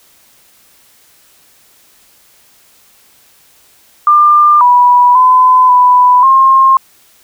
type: tone with pitch steps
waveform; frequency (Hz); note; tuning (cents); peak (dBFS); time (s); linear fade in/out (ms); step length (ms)
sine; 1196 / 980 / 1014 / 993 / 1066; D6 / B5 / B5 / B5 / C6; +31 / -14 / +45 / +9 / +32; -3; 4.07-6.77; 2; 540
effects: white hiss -47 dBFS RMS until 7.23 s